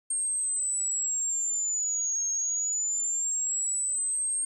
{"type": "linear two-way sweep", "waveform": "sine", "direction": "down then up", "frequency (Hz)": [8560, 6480, 8560], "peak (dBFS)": -26, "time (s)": [0.1, 4.45], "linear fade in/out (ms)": 5, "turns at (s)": 2.27, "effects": ["10-bit"]}